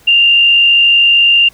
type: tone with frequency modulation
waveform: sine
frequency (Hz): 2794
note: F7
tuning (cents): 0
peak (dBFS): -5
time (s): 0.07-1.49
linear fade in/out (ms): 10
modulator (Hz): 52.7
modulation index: 0.7
effects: pink hiss -45 dBFS RMS until 1.53 s